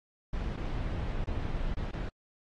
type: noise with dropouts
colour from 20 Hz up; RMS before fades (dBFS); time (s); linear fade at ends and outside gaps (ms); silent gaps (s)
brown; -33; 0.33-2.09; 5; 0.563-0.572 / 1.244-1.27 / 1.741-1.768 / 1.912-1.931
effects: low-pass 4000 Hz 12 dB/octave + AAC 32 kbps